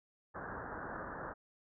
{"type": "low-pass noise", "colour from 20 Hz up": "white", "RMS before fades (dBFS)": -44, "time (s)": [0.34, 1.34], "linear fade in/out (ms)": 20, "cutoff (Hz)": 1700, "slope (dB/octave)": 96, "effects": []}